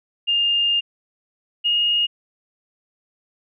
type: tone pair in turn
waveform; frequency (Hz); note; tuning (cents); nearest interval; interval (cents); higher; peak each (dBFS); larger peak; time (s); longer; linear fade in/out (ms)
sine; 2816 / 2857; F7 / F7; +14 / +39; unison; 25; second; -16; neither; 0.27-0.81 / 1.64-2.07; first; 20
effects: none